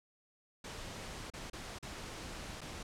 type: noise with dropouts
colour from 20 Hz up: pink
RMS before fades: -45 dBFS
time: 0.64-2.83 s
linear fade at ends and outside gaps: 5 ms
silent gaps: 1.302-1.336 / 1.5-1.531 / 1.787-1.826 / 2.608-2.614 s
effects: low-pass 8000 Hz 12 dB/octave